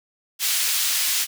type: high-pass noise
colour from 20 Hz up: pink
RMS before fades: -22 dBFS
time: 0.39-1.27 s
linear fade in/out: 50 ms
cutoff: 3000 Hz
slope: 12 dB/octave
effects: none